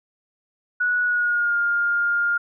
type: tone with pitch glide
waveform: sine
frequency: 1467 to 1409.7 Hz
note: F#6 to F6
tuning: -15 to +16 cents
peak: -18 dBFS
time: 0.8-2.38 s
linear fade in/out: 10 ms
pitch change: -69 cents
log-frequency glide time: 1.03-1.57 s
effects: none